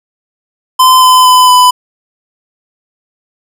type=tone with pitch steps; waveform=square; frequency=1026 / 1017.1 / 1008.4 / 999.7 Hz; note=C6 / C6 / B5 / B5; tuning=-34 / -49 / +36 / +21 cents; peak=-3 dBFS; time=0.79-1.71 s; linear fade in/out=10 ms; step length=230 ms; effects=none